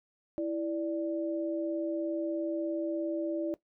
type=tone pair together; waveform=sine; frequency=329.6 / 587.3 Hz; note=E4 / D5; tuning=0 / 0 cents; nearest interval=minor seventh; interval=1000 cents; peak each=-31 / -34 dBFS; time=0.38-3.54 s; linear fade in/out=0 ms; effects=noise-tail reverb RT60 0.1 s tail -17 dB re dry